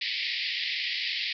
pink band-pass noise, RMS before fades -31 dBFS, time 0.01-1.33 s, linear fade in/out 5 ms, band 1900 to 5000 Hz, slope 96 dB/octave, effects none

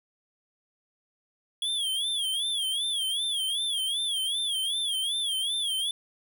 square tone with vibrato, 3322 Hz, G#7, in tune, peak -27 dBFS, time 1.62-5.91 s, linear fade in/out 2 ms, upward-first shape sine, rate 2.6 Hz, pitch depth 130 cents each way, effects none

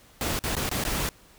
pink noise with dropouts, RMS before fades -28 dBFS, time 0.21-1.09 s, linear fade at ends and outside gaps 1 ms, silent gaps 0.391-0.438 / 0.553-0.566 / 0.692-0.713 / 0.839-0.85 s, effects pink hiss -55 dBFS RMS until 1.38 s

